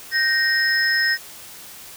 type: tone cluster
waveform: sine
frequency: 1562 / 1865 / 5170 Hz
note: G6 / A#6 / E8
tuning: -7 / 0 / -34 cents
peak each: -24 / -18 / -23 dBFS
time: 0.11-1.18 s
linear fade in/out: 50 ms
effects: white hiss -40 dBFS RMS until 1.96 s